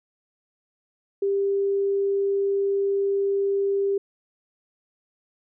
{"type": "tone", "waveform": "sine", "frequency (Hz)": 396.4, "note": "G4", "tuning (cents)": 19, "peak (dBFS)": -20, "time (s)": [1.22, 3.98], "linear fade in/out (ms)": 5, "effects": []}